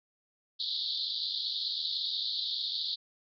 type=band-pass noise; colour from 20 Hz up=pink; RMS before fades=-34 dBFS; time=0.59-2.96 s; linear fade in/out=20 ms; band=3500 to 4600 Hz; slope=96 dB/octave; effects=none